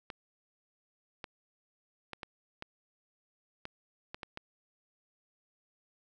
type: clicks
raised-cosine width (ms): 0.3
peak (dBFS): -24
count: 9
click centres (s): 0.102 / 1.242 / 2.133 / 2.232 / 2.624 / 3.654 / 4.145 / 4.232 / 4.374
effects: none